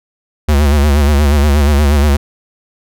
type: tone with vibrato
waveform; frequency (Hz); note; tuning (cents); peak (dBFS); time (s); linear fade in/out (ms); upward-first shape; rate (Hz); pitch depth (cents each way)
square; 72.6; D2; -19; -8; 0.48-2.17; 10; sine; 8.4; 82
effects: none